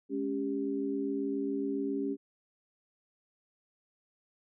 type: tone cluster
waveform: sine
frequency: 210.6 / 277.9 / 396.5 Hz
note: G#3 / C#4 / G4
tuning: +24 / +4 / +20 cents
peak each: -40 / -32 / -35 dBFS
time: 0.09-2.17 s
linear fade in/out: 50 ms
effects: none